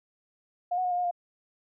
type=tone with pitch steps; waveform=sine; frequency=711 / 737 / 723 / 709 / 717 / 702 Hz; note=F5 / F#5 / F#5 / F5 / F5 / F5; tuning=+31 / -7 / -40 / +26 / +45 / +9 cents; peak=-25 dBFS; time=0.71-1.112 s; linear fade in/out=10 ms; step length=67 ms; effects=none